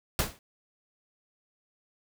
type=noise with exponential decay; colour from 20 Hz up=pink; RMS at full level=-23 dBFS; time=0.19-0.39 s; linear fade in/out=1 ms; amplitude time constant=43 ms; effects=none